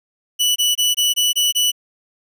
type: tone bursts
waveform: sawtooth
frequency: 2960 Hz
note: F#7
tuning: in tune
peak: -11 dBFS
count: 7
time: 0.39-1.718 s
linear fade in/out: 20 ms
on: 170 ms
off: 23 ms
effects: none